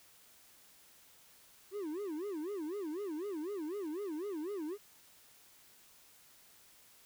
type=tone with vibrato; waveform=triangle; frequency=353.8 Hz; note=F4; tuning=23 cents sharp; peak=-35 dBFS; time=1.71-4.78 s; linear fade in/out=50 ms; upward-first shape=sine; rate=4 Hz; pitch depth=290 cents each way; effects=white hiss -62 dBFS RMS until 7.05 s